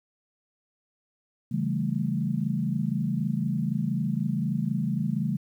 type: chord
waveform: sine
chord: A dominant seventh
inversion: first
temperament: equal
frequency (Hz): 138.59 / 164.81 / 196 / 220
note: C#3 / E3 / G3 / A3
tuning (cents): 0 / 0 / 0 / 0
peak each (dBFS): -30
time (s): 1.51-5.37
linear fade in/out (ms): 10
effects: 10-bit